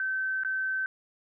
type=tone with dropouts; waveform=sine; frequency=1540 Hz; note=G6; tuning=31 cents flat; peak=-27 dBFS; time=0-0.86 s; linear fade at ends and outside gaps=1 ms; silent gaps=0.435-0.448 s; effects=none